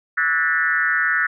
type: tone with frequency modulation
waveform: sine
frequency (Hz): 1624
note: G#6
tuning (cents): -39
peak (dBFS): -16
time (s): 0.17-1.27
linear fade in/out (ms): 10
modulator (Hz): 158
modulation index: 1.8
effects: none